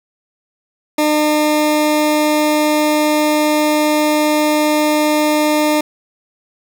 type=tone; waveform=20% pulse; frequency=302.5 Hz; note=D#4; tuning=49 cents flat; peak=-7 dBFS; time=0.98-5.81 s; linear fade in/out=5 ms; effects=none